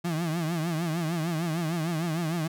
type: tone with vibrato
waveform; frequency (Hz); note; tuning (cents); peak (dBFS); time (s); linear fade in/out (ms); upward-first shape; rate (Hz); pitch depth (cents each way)
35% pulse; 164.81; E3; 0; -25; 0.04-2.48; 10; triangle; 6.6; 140
effects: none